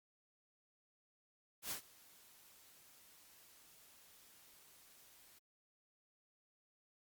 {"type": "noise with ADSR envelope", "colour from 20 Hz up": "white", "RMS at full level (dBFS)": -41, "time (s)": [1.62, 5.39], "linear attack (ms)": 90, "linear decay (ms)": 100, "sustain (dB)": -23, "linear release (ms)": 9, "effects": ["Opus 48 kbps"]}